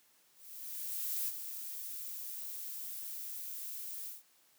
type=noise with ADSR envelope; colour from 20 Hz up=violet; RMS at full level=-35 dBFS; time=0.34-4.23 s; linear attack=940 ms; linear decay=27 ms; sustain=-8 dB; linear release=160 ms; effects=white hiss -68 dBFS RMS until 4.58 s + high-pass 150 Hz 12 dB/octave